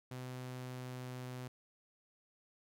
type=tone with pitch glide; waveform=sawtooth; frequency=127.1 to 126.37 Hz; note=C3 to B2; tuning=-50 to +40 cents; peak=-39 dBFS; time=0.11-1.48 s; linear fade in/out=5 ms; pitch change=-10 cents; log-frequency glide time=0.35-1.17 s; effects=none

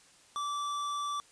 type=tone with hard clipping; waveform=sine; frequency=1162 Hz; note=D6; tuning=19 cents flat; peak=-34 dBFS; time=0.36-1.2 s; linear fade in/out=0 ms; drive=14 dB; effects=white hiss -60 dBFS RMS until 1.31 s + resampled to 22050 Hz

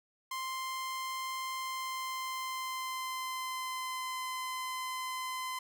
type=tone with pitch glide; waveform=sawtooth; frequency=1046.5 to 1027.9 Hz; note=C6 to C6; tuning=0 to -31 cents; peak=-32 dBFS; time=0.31-5.59 s; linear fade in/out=5 ms; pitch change=-31 cents; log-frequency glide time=1.55-4.21 s; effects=none

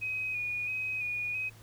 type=tone with vibrato; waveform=sine; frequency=2489 Hz; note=D#7; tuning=in tune; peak=-31 dBFS; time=0.01-1.5 s; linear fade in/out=20 ms; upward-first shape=square; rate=1.5 Hz; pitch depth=26 cents each way; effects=added 109 Hz sine -52 dBFS peak until 1.62 s + pink hiss -57 dBFS RMS until 1.62 s

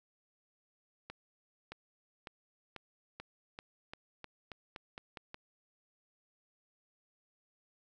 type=accelerating click train; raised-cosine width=0.3 ms; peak=-28 dBFS; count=13; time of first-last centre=1.1-5.344 s; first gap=620 ms; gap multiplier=0.89; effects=none

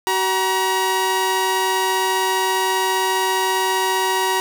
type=tone pair together; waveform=sawtooth; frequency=377.4 / 951 Hz; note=F#4 / A#5; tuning=+34 / +34 cents; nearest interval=octave + major third; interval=1600 cents; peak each=-18 / -15 dBFS; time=0.07-4.4 s; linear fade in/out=0 ms; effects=none

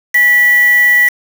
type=tone with quantisation; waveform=sine; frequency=1953 Hz; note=B6; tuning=20 cents flat; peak=-6 dBFS; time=0.14-1.09 s; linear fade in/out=10 ms; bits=3; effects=none

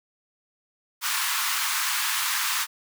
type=high-pass noise; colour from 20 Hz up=pink; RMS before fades=-26 dBFS; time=1.01-2.67 s; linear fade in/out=50 ms; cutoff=970 Hz; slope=48 dB/octave; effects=none

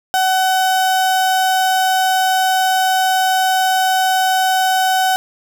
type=tone; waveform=35% pulse; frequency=753 Hz; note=F#5; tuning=30 cents sharp; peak=-11 dBFS; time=0.14-5.16 s; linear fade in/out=0 ms; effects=none

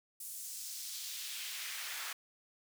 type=noise with high-pass filter sweep; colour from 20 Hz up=pink; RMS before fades=-43 dBFS; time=0.2-2.13 s; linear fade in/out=5 ms; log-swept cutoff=9200 to 1400 Hz; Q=1.2; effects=none

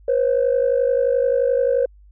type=tone pair together; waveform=sine; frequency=487.5 / 539 Hz; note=B4 / C#5; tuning=-23 / -49 cents; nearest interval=major second; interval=174 cents; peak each=-17 dBFS; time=0.08-1.86 s; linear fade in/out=5 ms; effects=tanh soft clip ceiling -10 dBFS + added 50 Hz sine -45 dBFS peak until 2.11 s

